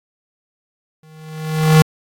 square tone with exponential growth, 156.7 Hz, D#3, 13 cents sharp, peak -5 dBFS, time 1.03-1.82 s, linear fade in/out 2 ms, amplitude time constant 170 ms, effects AAC 64 kbps

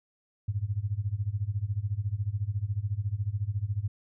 sine tone with tremolo, 102.6 Hz, G#2, 21 cents flat, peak -24 dBFS, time 0.48-3.88 s, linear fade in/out 5 ms, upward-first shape sine, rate 14 Hz, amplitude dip 90%, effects none

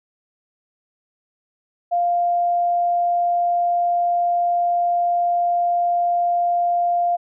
sine tone, 698.5 Hz, F5, in tune, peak -16 dBFS, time 1.91-7.17 s, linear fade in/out 20 ms, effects none

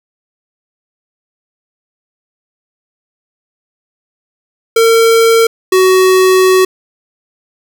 square tone pair in turn, 455.4 / 373.9 Hz, A#4 / F#4, -40 / +18 cents, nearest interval minor third, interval 342 cents, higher first, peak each -6 dBFS, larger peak neither, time 4.76-5.47 / 5.72-6.65 s, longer second, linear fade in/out 5 ms, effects 8-bit

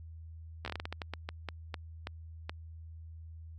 slowing click train, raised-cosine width 0.3 ms, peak -21 dBFS, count 16, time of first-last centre 0.65-2.495 s, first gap 12 ms, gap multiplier 1.29, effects added 81 Hz sine -45 dBFS peak until 3.58 s + AAC 64 kbps

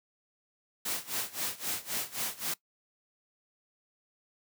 white noise with tremolo, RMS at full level -32 dBFS, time 0.85-2.54 s, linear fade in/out 5 ms, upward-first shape sine, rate 3.8 Hz, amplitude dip 90%, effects noise-tail reverb RT60 0.1 s tail -20 dB re dry + high-pass 100 Hz 12 dB/octave

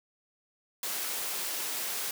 white high-pass noise, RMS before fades -34 dBFS, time 0.83-2.11 s, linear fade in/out 2 ms, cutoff 290 Hz, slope 12 dB/octave, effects none

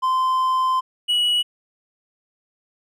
triangle tone pair in turn, 1035 / 2927 Hz, C6 / F#7, -19 / -19 cents, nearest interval octave + tritone, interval 1800 cents, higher second, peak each -15 dBFS, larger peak neither, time 0.02-0.81 / 1.08-1.43 s, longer first, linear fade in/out 20 ms, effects none

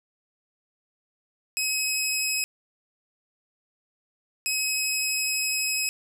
15% pulse tone pair in turn, 2552 / 2552 Hz, D#7 / D#7, +43 / +43 cents, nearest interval unison, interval 0 cents, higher neither, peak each -17 dBFS, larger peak neither, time 1.57-2.44 / 4.46-5.89 s, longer second, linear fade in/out 0 ms, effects none

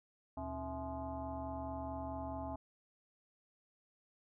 sine tone with frequency modulation, 462.7 Hz, A#4, 13 cents flat, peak -39 dBFS, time 0.37-2.56 s, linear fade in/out 5 ms, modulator 194 Hz, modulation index 2.5, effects none

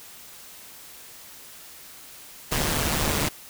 pink noise with amplitude modulation, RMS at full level -22 dBFS, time 2.51-3.29 s, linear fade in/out 10 ms, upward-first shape sine, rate 150 Hz, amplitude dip 60%, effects white hiss -45 dBFS RMS until 3.49 s

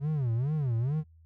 triangle tone with vibrato, 133.1 Hz, C3, 30 cents sharp, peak -24 dBFS, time 0-1.04 s, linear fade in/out 50 ms, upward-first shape sine, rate 2.3 Hz, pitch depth 280 cents each way, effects noise-tail reverb RT60 0.1 s tail -22 dB re dry + added 81 Hz sine -54 dBFS peak until 1.25 s

